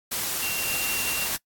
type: tone in noise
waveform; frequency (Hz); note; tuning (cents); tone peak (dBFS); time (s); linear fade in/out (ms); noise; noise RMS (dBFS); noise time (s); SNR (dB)
sine; 2752; F7; -26; -29; 0.42-1.27; 10; white; -28; 0.11-1.37; -4
effects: noise-tail reverb RT60 0.1 s tail -22 dB re dry + AAC 64 kbps